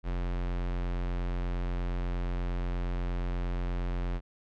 square tone, 44.22 Hz, F1, 22 cents sharp, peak -30 dBFS, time 0.03-4.21 s, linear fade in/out 50 ms, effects low-pass 3000 Hz 12 dB/octave

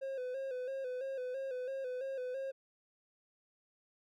triangle tone with vibrato, 520 Hz, C5, 11 cents flat, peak -35 dBFS, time 0.01-2.52 s, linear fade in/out 20 ms, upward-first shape square, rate 3 Hz, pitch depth 59 cents each way, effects none

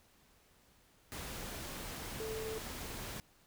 sine tone in noise, 440 Hz, A4, in tune, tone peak -39 dBFS, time 2.2-2.58 s, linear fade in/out 0 ms, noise pink, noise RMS -44 dBFS, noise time 1.12-3.2 s, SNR +2 dB, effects pink hiss -67 dBFS RMS until 3.46 s

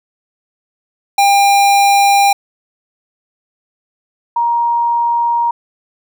square / sine tone pair in turn, 800 / 941.5 Hz, G5 / A#5, +35 / +17 cents, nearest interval minor third, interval 282 cents, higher second, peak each -8 / -11 dBFS, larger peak first, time 1.18-2.33 / 4.36-5.51 s, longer neither, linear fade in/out 5 ms, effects none

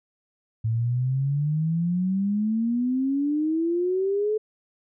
sine exponential sweep, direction up, 110 to 436 Hz, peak -21 dBFS, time 0.64-4.38 s, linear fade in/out 10 ms, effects none

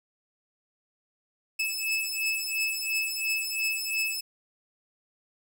sawtooth beating tone pair, 2605 / 2607.9 Hz, E7 / E7, -21 / -19 cents, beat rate 2.9 Hz, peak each -27 dBFS, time 1.59-4.21 s, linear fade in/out 10 ms, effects none

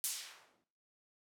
violet noise with low-pass filter sweep, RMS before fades -45 dBFS, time 0.04-0.64 s, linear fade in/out 0 ms, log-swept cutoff 12000 to 220 Hz, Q 0.8, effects noise-tail reverb RT60 0.6 s tail -19 dB re dry

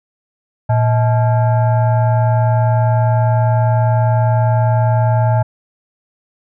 sine tone with frequency modulation, 115 Hz, A#2, 23 cents flat, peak -10 dBFS, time 0.69-5.43 s, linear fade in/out 10 ms, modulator 750 Hz, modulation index 0.69, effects none

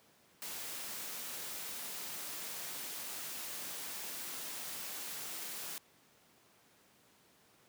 white noise, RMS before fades -43 dBFS, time 0.42-5.78 s, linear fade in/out 0 ms, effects pink hiss -66 dBFS RMS until 7.68 s + high-pass 150 Hz 12 dB/octave

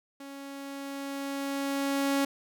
sawtooth tone with level ramp, 277.2 Hz, C#4, in tune, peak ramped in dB -38 to -20 dBFS, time 0.2-2.25 s, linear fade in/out 5 ms, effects none

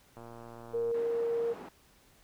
click train, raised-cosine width 1 ms, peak -34 dBFS, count 88, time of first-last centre 0.17-0.914 s, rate 117 Hz
sine tone, 466.2 Hz, A#4, in tune, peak -28 dBFS, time 0.73-1.54 s, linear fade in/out 20 ms
white band-pass noise, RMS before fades -47 dBFS, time 0.94-1.69 s, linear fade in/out 5 ms, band 180 to 770 Hz, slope 12 dB/octave
effects pink hiss -63 dBFS RMS until 2.23 s

